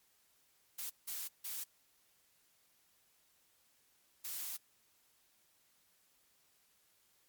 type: noise bursts at uneven times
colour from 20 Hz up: blue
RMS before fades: -42 dBFS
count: 4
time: 0.78-0.9 / 1.07-1.28 / 1.44-1.64 / 4.24-4.57 s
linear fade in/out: 10 ms
effects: white hiss -72 dBFS RMS until 7.28 s + MP3 96 kbps